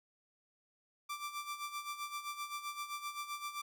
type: tone with tremolo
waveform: sawtooth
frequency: 1174.7 Hz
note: D6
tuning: in tune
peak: -34 dBFS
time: 1.09-3.62 s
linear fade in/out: 10 ms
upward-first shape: sine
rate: 7.7 Hz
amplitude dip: 70%
effects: none